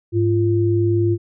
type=tone pair together; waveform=sine; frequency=104.4 / 344.7 Hz; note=G#2 / F4; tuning=+10 / -23 cents; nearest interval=octave + major sixth; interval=2067 cents; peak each=-17 dBFS; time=0.12-1.18 s; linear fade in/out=50 ms; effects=none